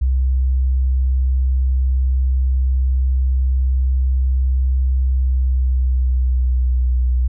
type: tone with pitch glide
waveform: sine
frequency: 64.7 to 62.14 Hz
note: C2 to B1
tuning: -19 to +11 cents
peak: -13 dBFS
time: 0.01-7.28 s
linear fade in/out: 10 ms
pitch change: -70 cents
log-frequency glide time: 5.05-6.97 s
effects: none